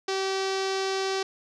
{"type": "tone with low-pass filter", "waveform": "sawtooth", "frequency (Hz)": 384.9, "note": "G4", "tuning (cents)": -32, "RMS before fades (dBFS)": -28, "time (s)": [0.08, 1.23], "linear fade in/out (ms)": 5, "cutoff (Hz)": 5300, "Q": 2.5, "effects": []}